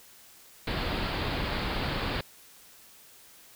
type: low-pass noise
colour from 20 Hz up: pink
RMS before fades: -31 dBFS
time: 0.67-2.21 s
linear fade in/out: 5 ms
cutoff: 4800 Hz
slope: 96 dB/octave
effects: white hiss -54 dBFS RMS until 3.55 s